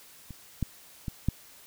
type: clicks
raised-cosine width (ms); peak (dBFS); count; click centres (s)
5; -29 / -15 / -20 / -12; 4; 0.307 / 0.627 / 1.082 / 1.286
effects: white hiss -53 dBFS RMS until 1.66 s